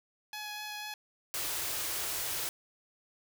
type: tone with vibrato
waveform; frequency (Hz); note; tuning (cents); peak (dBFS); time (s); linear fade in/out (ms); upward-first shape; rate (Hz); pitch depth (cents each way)
10% pulse; 842; G#5; +24; -30; 0.33-0.94; 2; sine; 4.1; 10
type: band-stop noise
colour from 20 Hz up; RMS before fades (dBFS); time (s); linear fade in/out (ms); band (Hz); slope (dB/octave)
white; -35; 1.34-2.49; 0; 160 to 290; 96
effects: none